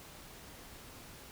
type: silence
effects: pink hiss -52 dBFS RMS until 1.31 s